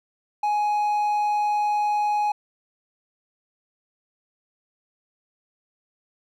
triangle tone, 835 Hz, G#5, 9 cents sharp, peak -18 dBFS, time 0.43-2.32 s, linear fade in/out 5 ms, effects none

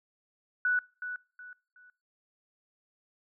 sine tone with echo, 1480 Hz, F#6, in tune, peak -24 dBFS, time 0.65-0.79 s, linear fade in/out 2 ms, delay 370 ms, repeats 3, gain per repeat -10 dB, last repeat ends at 1.9 s, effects noise-tail reverb RT60 0.4 s tail -25 dB re dry

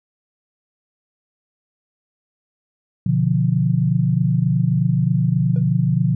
sine chord, B diminished, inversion none, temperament equal, 123.47 / 146.83 / 174.61 Hz, B2 / D3 / F3, 0 / 0 / 0 cents, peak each -19 dBFS, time 3.06-6.15 s, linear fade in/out 5 ms
triangle tone with exponential decay, 484.4 Hz, B4, 34 cents flat, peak -28 dBFS, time 5.56-5.67 s, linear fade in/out 1 ms, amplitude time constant 22 ms
effects none

